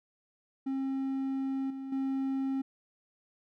triangle tone with level steps, 268.4 Hz, C4, 44 cents sharp, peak -28 / -35 / -27 dBFS, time 0.66-2.62 s, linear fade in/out 10 ms, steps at 1.7 / 1.92 s, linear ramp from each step 5 ms, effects none

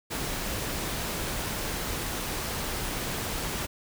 pink noise, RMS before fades -32 dBFS, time 0.1-3.67 s, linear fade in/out 20 ms, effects none

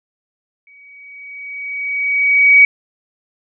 sine tone with exponential growth, 2263 Hz, C#7, 35 cents sharp, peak -3 dBFS, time 0.67-2.65 s, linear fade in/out 2 ms, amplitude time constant 430 ms, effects none

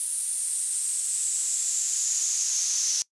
brown noise with high-pass filter sweep, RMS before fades -27 dBFS, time 0-3.02 s, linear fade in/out 0 ms, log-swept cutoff 9600 to 6000 Hz, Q 6.6, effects noise-tail reverb RT60 0.1 s tail -22 dB re dry + resampled to 24000 Hz

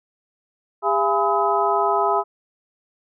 sine tone cluster, 402.7 / 680 / 833 / 1005 / 1273 Hz, G4 / F5 / G#5 / B5 / D#6, +47 / -46 / +5 / +30 / +39 cents, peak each -23 dBFS, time 0.82-2.24 s, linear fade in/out 50 ms, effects none

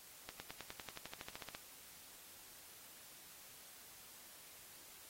accelerating click train, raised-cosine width 0.2 ms, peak -28 dBFS, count 16, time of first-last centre 0.29-1.549 s, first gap 110 ms, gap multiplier 0.96, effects white hiss -58 dBFS RMS until 5.09 s + AAC 48 kbps

